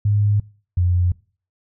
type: tone pair in turn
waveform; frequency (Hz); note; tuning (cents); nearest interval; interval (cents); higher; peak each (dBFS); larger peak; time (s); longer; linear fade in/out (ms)
sine; 103.4 / 88.94; G#2 / F2; -7 / +32; minor third; 261; first; -14; neither; 0.05-0.4 / 0.77-1.12; neither; 5
effects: noise-tail reverb RT60 0.4 s tail -22 dB re dry